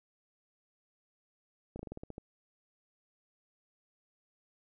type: slowing click train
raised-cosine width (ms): 2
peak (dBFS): -29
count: 9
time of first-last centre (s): 1.76-2.181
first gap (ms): 33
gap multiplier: 1.13
effects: none